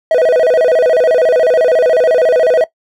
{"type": "tone with vibrato", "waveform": "triangle", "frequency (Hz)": 566, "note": "C#5", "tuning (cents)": 36, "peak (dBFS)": -5, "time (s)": [0.11, 2.64], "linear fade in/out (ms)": 2, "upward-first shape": "square", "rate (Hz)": 14, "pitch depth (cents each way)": 220, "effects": ["noise-tail reverb RT60 0.1 s tail -17 dB re dry"]}